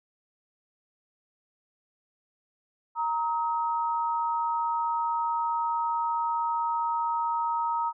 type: tone pair together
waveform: sine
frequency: 932.3 / 1272.1 Hz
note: A#5 / D#6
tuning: 0 / +38 cents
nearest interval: perfect fourth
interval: 538 cents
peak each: -26 / -31 dBFS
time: 2.95-7.93 s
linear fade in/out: 50 ms
effects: none